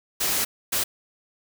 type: noise bursts at uneven times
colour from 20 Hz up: white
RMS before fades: -24 dBFS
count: 2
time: 0.2-0.45 / 0.72-0.84 s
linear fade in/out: 10 ms
effects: none